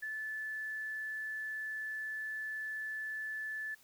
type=tone; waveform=sine; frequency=1741 Hz; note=A6; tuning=19 cents flat; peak=-37 dBFS; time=0.02-3.75 s; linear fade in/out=10 ms; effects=white hiss -64 dBFS RMS until 3.83 s